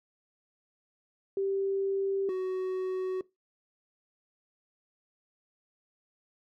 sine / triangle tone pair in turn, 390.9 / 373.1 Hz, G4 / F#4, -5 / +14 cents, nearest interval minor second, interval 81 cents, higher first, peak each -27 / -27 dBFS, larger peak neither, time 1.37-2.29 / 2.29-3.21 s, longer neither, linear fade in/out 2 ms, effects noise-tail reverb RT60 0.2 s tail -20 dB re dry

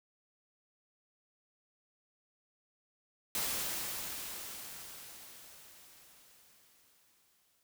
white noise with exponential decay, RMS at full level -34 dBFS, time 3.35-7.63 s, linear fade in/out 1 ms, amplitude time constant 930 ms, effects none

